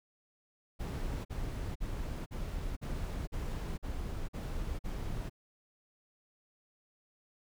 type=noise bursts; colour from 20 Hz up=brown; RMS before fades=-37 dBFS; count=9; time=0.79-5.298 s; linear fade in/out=20 ms; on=460 ms; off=46 ms; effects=none